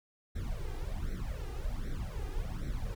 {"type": "noise with flanger", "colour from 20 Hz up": "brown", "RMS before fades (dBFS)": -36, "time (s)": [0.35, 2.95], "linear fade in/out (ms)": 10, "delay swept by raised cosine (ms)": [0.51, 2.51], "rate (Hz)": 1.3, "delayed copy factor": 0.95, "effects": []}